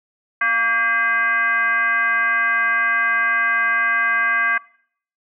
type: tone with frequency modulation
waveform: sine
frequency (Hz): 1601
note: G6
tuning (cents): +36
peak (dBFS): -15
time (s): 0.41-4.58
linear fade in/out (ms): 5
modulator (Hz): 451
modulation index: 1.1
effects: noise-tail reverb RT60 0.6 s tail -22 dB re dry